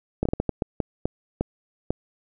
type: slowing click train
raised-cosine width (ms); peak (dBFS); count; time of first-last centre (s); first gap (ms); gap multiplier
2; -9; 11; 0.23-1.906; 24; 1.4
effects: none